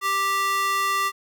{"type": "tone with high-pass filter", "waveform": "square", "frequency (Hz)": 392, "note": "G4", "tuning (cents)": 0, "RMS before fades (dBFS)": -23, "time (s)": [0.01, 1.12], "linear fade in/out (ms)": 50, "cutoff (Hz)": 1300, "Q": 2.3, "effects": []}